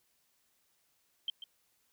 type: tone with echo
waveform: sine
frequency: 3136 Hz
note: G7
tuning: in tune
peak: -31 dBFS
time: 1.28-1.3 s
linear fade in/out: 2 ms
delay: 140 ms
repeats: 1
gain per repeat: -11 dB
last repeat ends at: 1.44 s
effects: white hiss -74 dBFS RMS until 1.92 s